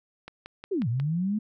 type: click train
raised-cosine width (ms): 0.3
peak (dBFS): -24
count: 5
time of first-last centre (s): 0.28-0.999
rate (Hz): 5.56
type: linear two-way sweep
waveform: sine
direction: down then up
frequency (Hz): 421.3 to 110 to 219.4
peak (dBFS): -24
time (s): 0.71-1.39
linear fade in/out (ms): 10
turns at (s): 0.88
effects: none